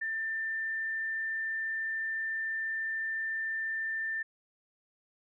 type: tone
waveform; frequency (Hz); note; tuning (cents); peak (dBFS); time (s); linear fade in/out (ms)
sine; 1787; A6; +26; -31; 0.01-4.23; 10
effects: none